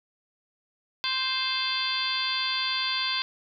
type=harmonic tone with a mistuned harmonic; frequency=523.3 Hz; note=C5; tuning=in tune; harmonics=2 / 3 / 4 / 5 / 6 / 7 / 8 / 9; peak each=-34 / -36 / -36 / -34 / -36 / -31 / -34 / -32 dBFS; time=1.04-3.22 s; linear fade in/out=0 ms; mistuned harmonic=7; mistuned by=-76 cents; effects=none